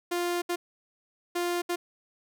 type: tone bursts at uneven times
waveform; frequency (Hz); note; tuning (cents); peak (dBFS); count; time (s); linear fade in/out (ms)
sawtooth; 350; F4; +4; -23; 4; 0.11-0.42 / 0.49-0.56 / 1.35-1.62 / 1.69-1.76; 10
effects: none